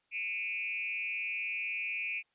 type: tone with frequency modulation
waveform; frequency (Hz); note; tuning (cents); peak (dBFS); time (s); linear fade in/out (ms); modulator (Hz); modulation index
sine; 2432; D#7; -40; -33; 0.11-2.23; 50; 192; 0.97
effects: white hiss -75 dBFS RMS until 2.34 s + resampled to 8000 Hz